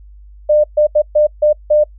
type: tone bursts at uneven times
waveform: sine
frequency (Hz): 601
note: D5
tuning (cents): +40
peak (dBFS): -7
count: 6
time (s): 0.49-0.64 / 0.77-0.87 / 0.95-1.02 / 1.15-1.27 / 1.42-1.53 / 1.7-1.84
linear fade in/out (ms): 10
effects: noise-tail reverb RT60 0.1 s tail -26 dB re dry + added 50 Hz sine -36 dBFS peak until 1.98 s